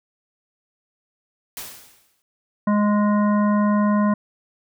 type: noise with exponential decay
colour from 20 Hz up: white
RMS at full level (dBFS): -31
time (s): 1.57-2.22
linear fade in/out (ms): 1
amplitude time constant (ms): 140
type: harmonic tone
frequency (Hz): 207.7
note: G#3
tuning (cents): 0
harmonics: 1 / 3 / 5 / 7 / 9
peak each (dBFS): -16 / -26 / -25 / -35 / -37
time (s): 2.67-4.14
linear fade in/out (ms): 5
effects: none